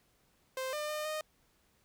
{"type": "tone with pitch steps", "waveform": "sawtooth", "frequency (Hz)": [522, 601, 607, 617], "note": ["C5", "D5", "D#5", "D#5"], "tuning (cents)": [-4, 40, -43, -15], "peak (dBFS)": -31, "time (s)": [0.57, 1.21], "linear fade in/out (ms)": 2, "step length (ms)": 160, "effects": ["pink hiss -71 dBFS RMS until 1.84 s"]}